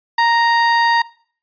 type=tone; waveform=30% pulse; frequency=932.3 Hz; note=A#5; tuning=in tune; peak=-9 dBFS; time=0.18-1.02 s; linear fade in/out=5 ms; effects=noise-tail reverb RT60 0.5 s tail -21 dB re dry + resampled to 11025 Hz